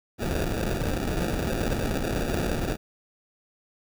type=noise with sample-and-hold; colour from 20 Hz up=pink; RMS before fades=-27 dBFS; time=0.18-2.77 s; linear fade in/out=50 ms; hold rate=1050 Hz; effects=none